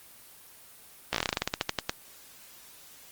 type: slowing click train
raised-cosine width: 0.2 ms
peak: -8 dBFS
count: 17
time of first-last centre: 1.13-1.895 s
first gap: 15 ms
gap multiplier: 1.14
effects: white hiss -52 dBFS RMS until 3.11 s + Opus 24 kbps